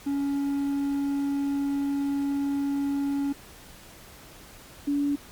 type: tone pair in turn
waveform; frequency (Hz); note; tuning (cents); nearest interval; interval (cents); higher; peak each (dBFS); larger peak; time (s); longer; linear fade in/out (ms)
triangle / sine; 280.5 / 285.7; C#4 / D4; +21 / -48; unison; 31; second; -22; neither; 0.06-3.33 / 4.87-5.16; first; 10
effects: pink hiss -48 dBFS RMS until 5.31 s + MP3 96 kbps